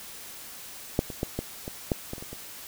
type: clicks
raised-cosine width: 2 ms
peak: -8 / -23 / -13 / -15 / -21 / -10 / -20 / -28 / -26 / -25 dBFS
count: 10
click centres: 0.991 / 1.102 / 1.231 / 1.39 / 1.679 / 1.918 / 2.134 / 2.181 / 2.225 / 2.33 s
effects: white hiss -43 dBFS RMS until 2.67 s